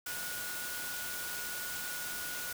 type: tone in noise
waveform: sine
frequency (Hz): 1455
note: F#6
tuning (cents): -29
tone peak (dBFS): -42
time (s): 0.06-2.53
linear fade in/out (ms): 5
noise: white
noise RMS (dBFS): -40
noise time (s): 0.06-2.53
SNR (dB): -5
effects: none